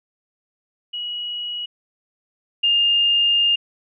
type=tone pair in turn; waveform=sine; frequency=2911 / 2818 Hz; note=F#7 / F7; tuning=-29 / +15 cents; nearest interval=minor second; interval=56 cents; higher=first; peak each=-25 / -14 dBFS; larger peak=second; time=0.93-1.66 / 2.63-3.56 s; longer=second; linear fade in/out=10 ms; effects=none